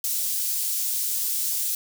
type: high-pass noise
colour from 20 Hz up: white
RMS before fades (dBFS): -26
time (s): 0.04-1.75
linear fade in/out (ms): 2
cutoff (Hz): 5700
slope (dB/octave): 12
effects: none